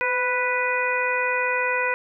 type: harmonic tone with a mistuned harmonic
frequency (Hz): 493.9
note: B4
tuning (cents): 0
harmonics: 1 / 2 / 3 / 4 / 5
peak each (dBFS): -27 / -27 / -27 / -27 / -27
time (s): 0.01-1.94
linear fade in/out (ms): 0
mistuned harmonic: 1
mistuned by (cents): +36
effects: none